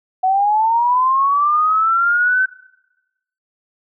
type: linear sweep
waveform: sine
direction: up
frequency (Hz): 740 to 1536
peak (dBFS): -12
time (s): 0.23-2.46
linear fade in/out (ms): 10
effects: noise-tail reverb RT60 1.0 s tail -22 dB re dry